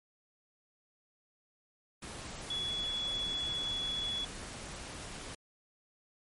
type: tone in noise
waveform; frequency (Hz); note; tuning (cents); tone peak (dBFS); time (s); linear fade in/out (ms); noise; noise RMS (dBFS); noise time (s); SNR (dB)
sine; 3390; G#7; +35; -33; 2.5-4.25; 5; pink; -44; 2.02-5.35; +8
effects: MP3 48 kbps